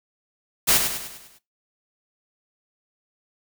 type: noise with echo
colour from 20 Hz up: white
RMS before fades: -17 dBFS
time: 0.67-0.79 s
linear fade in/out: 20 ms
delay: 100 ms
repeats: 6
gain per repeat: -6 dB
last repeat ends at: 1.39 s
effects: noise-tail reverb RT60 0.2 s tail -18 dB re dry

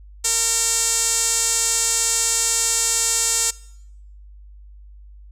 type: tone with band-pass filter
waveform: sawtooth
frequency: 457.9 Hz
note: A#4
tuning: 31 cents flat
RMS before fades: -20 dBFS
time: 0.24-3.51 s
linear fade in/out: 10 ms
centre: 7500 Hz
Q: 3.8
effects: noise-tail reverb RT60 0.8 s tail -22 dB re dry + added 50 Hz sine -40 dBFS peak until 5.31 s

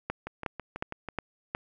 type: two click trains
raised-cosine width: 0.5 ms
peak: -21 / -15 dBFS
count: 6 / 5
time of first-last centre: 0.27-1.087 / 0.1-1.549 s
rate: 6.12 / 2.76 Hz
effects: none

